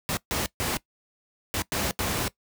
pink noise bursts at uneven times, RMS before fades -27 dBFS, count 6, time 0.09-0.17 / 0.31-0.46 / 0.6-0.77 / 1.54-1.62 / 1.72-1.91 / 1.99-2.28 s, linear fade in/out 0 ms, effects noise-tail reverb RT60 0.1 s tail -20 dB re dry + high-pass 60 Hz 12 dB/octave

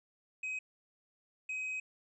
triangle tone bursts at uneven times, 2528 Hz, D#7, 27 cents sharp, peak -34 dBFS, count 2, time 0.43-0.59 / 1.49-1.8 s, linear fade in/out 5 ms, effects resampled to 22050 Hz

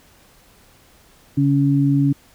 sine tone pair together, 140.8 / 280.1 Hz, C#3 / C#4, +27 / +18 cents, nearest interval octave, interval 1191 cents, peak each -16 dBFS, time 1.37-2.13 s, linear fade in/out 10 ms, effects pink hiss -52 dBFS RMS until 2.34 s

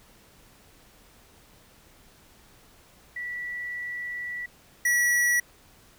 sine / square tone pair in turn, 1953 / 1936.2 Hz, B6 / B6, -20 / -35 cents, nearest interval unison, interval 15 cents, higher first, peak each -31 / -21 dBFS, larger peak second, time 3.16-4.46 / 4.85-5.4 s, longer first, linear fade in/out 5 ms, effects pink hiss -56 dBFS RMS until 5.98 s

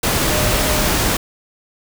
sine tone in noise, 609 Hz, D#5, 37 cents flat, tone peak -24 dBFS, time 0.31-0.87 s, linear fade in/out 5 ms, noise pink, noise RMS -17 dBFS, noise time 0.03-1.17 s, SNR -10 dB, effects none

